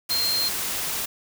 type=tone in noise; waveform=sine; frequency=4186 Hz; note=C8; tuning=in tune; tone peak=-22 dBFS; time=0.1-0.49 s; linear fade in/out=10 ms; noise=white; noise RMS=-28 dBFS; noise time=0.09-1.06 s; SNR=+3 dB; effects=none